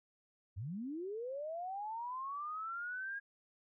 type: linear sweep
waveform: sine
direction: up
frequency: 82.7 to 1642 Hz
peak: -39 dBFS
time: 0.56-3.2 s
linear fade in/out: 20 ms
effects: none